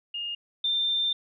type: tone pair in turn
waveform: sine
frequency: 2836 / 3587 Hz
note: F7 / A7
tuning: +26 / +33 cents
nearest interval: major third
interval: 407 cents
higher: second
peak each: -30 / -23 dBFS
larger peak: second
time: 0.14-0.35 / 0.64-1.13 s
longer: second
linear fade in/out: 5 ms
effects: none